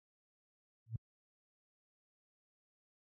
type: tone with exponential growth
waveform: sine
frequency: 112.9 Hz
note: A2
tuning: 45 cents sharp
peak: -31 dBFS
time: 0.86-0.96 s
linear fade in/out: 5 ms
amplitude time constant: 21 ms
effects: high-pass 60 Hz 12 dB/octave